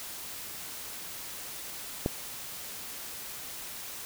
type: click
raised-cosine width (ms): 2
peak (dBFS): -13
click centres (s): 2.061
effects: white hiss -41 dBFS RMS until 4.05 s